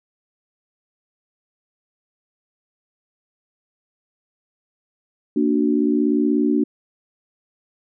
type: chord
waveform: sine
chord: Bb augmented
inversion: none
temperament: equal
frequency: 233.1 / 293.7 / 370 Hz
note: Bb3 / D4 / F#4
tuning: 0 / 0 / 0 cents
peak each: -20 / -18 / -23 dBFS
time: 5.36-6.64 s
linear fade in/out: 5 ms
effects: none